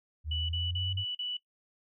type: exponential sweep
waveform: sine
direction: up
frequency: 76.3 to 98 Hz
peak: -32 dBFS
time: 0.24-1.05 s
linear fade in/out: 50 ms
type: tone bursts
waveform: sine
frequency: 2960 Hz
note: F#7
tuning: in tune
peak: -32 dBFS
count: 5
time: 0.31-1.37 s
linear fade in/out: 5 ms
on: 180 ms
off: 40 ms
effects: noise-tail reverb RT60 0.1 s tail -19 dB re dry